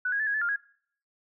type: tone with pitch steps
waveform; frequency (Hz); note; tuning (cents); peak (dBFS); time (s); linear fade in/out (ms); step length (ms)
sine; 1487 / 1649 / 1741 / 1653 / 1734 / 1404 / 1653; F#6 / G#6 / A6 / G#6 / A6 / F6 / G#6; +8 / -13 / -19 / -9 / -26 / +9 / -9; -25; 0.05-0.561; 5; 73
effects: noise-tail reverb RT60 0.6 s tail -21 dB re dry